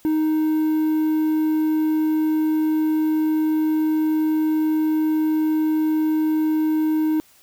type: tone with quantisation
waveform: triangle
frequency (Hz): 311.1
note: D#4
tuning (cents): 0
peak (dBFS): -15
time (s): 0.05-7.2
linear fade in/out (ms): 0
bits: 7
effects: white hiss -54 dBFS RMS until 7.42 s